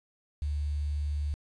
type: tone with quantisation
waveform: sine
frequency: 73.42 Hz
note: D2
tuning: in tune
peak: -28 dBFS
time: 0.42-1.34 s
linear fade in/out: 0 ms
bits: 9
effects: resampled to 22050 Hz